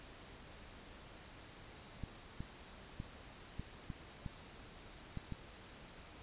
clicks, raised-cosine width 5 ms, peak -30 dBFS, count 8, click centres 2.037 / 2.405 / 3.001 / 3.596 / 3.902 / 4.262 / 5.173 / 5.323 s, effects pink hiss -55 dBFS RMS until 6.22 s + resampled to 8000 Hz

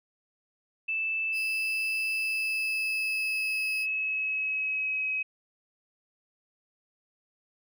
sine tone with pitch glide, 2637 to 2543 Hz, E7 to D#7, 0 to +37 cents, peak -27 dBFS, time 0.88-5.23 s, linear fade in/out 10 ms, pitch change -63 cents, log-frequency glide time 2.12-5.11 s
sawtooth tone, 4978 Hz, D#8, in tune, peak -35 dBFS, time 1.32-3.87 s, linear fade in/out 50 ms
effects none

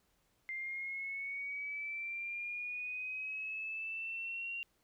sine linear sweep, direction up, 2093 to 2768 Hz, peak -38 dBFS, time 0.49-4.63 s, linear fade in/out 0 ms, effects pink hiss -75 dBFS RMS until 4.83 s

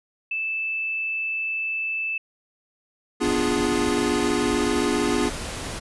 sine tone, 2634 Hz, E7, 2 cents flat, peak -24 dBFS, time 0.31-2.18 s, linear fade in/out 5 ms
square chord, B diminished seventh, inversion none, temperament equal, 246.9 / 293.7 / 349.2 / 415.3 Hz, B3 / D4 / F4 / Ab4, 0 / 0 / 0 / 0 cents, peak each -27 dBFS, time 3.2-5.3 s, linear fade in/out 20 ms
pink noise, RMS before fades -32 dBFS, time 3.22-5.8 s, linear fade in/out 20 ms
effects resampled to 24000 Hz

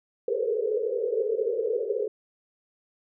white band-pass noise, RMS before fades -27 dBFS, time 0.28-2.08 s, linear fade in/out 2 ms, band 410 to 500 Hz, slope 96 dB/octave, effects none

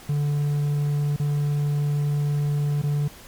triangle tone with dropouts, 145.7 Hz, D3, 13 cents flat, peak -18 dBFS, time 0.09-3.08 s, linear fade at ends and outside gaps 5 ms, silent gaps 1.163-1.197 / 2.818-2.835 s, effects pink hiss -45 dBFS RMS until 3.27 s + MP3 96 kbps

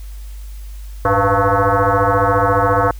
sine tone with frequency modulation, 305.7 Hz, D#4, 30 cents flat, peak -11 dBFS, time 1.05-2.91 s, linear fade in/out 2 ms, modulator 199 Hz, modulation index 5.7, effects added 50 Hz sine -28 dBFS peak until 2.99 s + white hiss -47 dBFS RMS until 2.99 s

